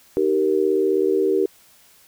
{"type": "chord", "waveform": "sine", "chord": "Eb major", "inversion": "none", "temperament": "equal with one note detuned", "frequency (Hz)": [311.1, 387.5, 466.2], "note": ["Eb4", "G4", "Bb4"], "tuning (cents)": [0, -20, 0], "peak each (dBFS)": [-24, -18, -22], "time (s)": [0.17, 1.46], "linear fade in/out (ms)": 0, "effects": ["white hiss -53 dBFS RMS until 2.07 s"]}